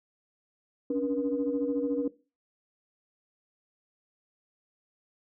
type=tone cluster; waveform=sine; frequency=275.1 / 288.8 / 481.7 Hz; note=C#4 / D4 / B4; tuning=-13 / -29 / -43 cents; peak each=-30 dBFS; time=0.9-2.08 s; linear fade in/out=5 ms; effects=noise-tail reverb RT60 0.3 s tail -18 dB re dry + tanh soft clip ceiling -18 dBFS